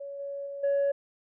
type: tone with level steps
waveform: sine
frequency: 561 Hz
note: C#5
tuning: 21 cents sharp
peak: -36 / -33 / -35 / -21 dBFS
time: 0-0.92 s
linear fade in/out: 10 ms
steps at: 0.19 / 0.46 / 0.63 s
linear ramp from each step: 10 ms
effects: tanh soft clip ceiling -21 dBFS